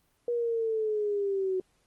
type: linear sweep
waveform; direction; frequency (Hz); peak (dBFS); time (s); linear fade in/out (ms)
sine; down; 481.5 to 370; -26; 0.28-1.6; 2
effects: pink hiss -70 dBFS RMS until 1.86 s + Opus 24 kbps